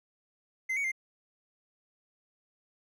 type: tone with pitch steps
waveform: triangle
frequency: 2068 / 2239 / 2102 Hz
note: C7 / C#7 / C7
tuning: -21 / +17 / +7 cents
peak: -27 dBFS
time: 0.69-0.918 s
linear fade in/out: 10 ms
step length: 76 ms
effects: none